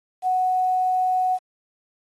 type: tone with quantisation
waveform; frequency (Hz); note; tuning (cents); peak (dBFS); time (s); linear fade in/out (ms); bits
sine; 740; F#5; 0; -18; 0.22-1.39; 50; 8
effects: AAC 32 kbps